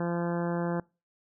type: harmonic tone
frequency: 172 Hz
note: F3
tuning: 26 cents flat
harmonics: 1 / 2 / 3 / 4 / 5 / 6 / 7 / 8 / 9 / 10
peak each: -30 / -34 / -35 / -40 / -41 / -43 / -47 / -47 / -45 / -49 dBFS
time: 0-0.8 s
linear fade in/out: 2 ms
effects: noise-tail reverb RT60 0.3 s tail -25 dB re dry